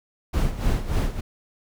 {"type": "noise with tremolo", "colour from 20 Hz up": "brown", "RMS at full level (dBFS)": -20, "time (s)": [0.33, 1.21], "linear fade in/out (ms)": 10, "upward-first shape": "sine", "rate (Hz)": 3.4, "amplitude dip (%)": 75, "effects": []}